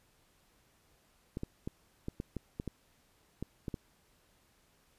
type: clicks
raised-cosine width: 3 ms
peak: -24 dBFS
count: 11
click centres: 1.371 / 1.434 / 1.675 / 2.084 / 2.201 / 2.367 / 2.599 / 2.677 / 3.426 / 3.682 / 3.742 s
effects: pink hiss -69 dBFS RMS until 4.98 s + resampled to 32000 Hz